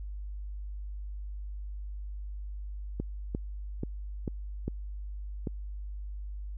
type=clicks; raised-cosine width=3 ms; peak=-19 dBFS; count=6; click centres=3 / 3.349 / 3.834 / 4.278 / 4.68 / 5.472 s; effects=added 50 Hz sine -36 dBFS peak until 6.57 s